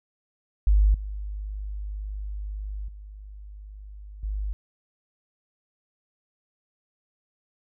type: tone with level steps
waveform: sine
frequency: 50.9 Hz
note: G#1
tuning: 34 cents flat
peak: -15 / -30 / -39 / -26 dBFS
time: 0.67-4.53 s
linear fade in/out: 0 ms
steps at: 0.94 / 2.88 / 4.23 s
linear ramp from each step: 5 ms
effects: none